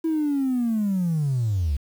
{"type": "linear sweep", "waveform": "triangle", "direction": "down", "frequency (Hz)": [328.2, 65], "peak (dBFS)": -17, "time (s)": [0.04, 1.77], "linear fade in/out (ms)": 10, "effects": ["tanh soft clip ceiling -17 dBFS", "8-bit"]}